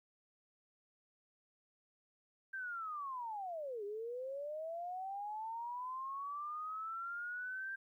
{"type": "linear two-way sweep", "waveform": "sine", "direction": "down then up", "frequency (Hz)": [1587, 398.4, 1587], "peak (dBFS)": -40, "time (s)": [2.53, 7.76], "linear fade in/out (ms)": 10, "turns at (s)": 3.84, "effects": ["13-bit"]}